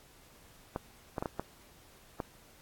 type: clicks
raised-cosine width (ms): 1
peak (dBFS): -19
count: 6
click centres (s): 0.761 / 1.182 / 1.225 / 1.258 / 1.396 / 2.202
effects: pink hiss -59 dBFS RMS until 2.61 s + AAC 64 kbps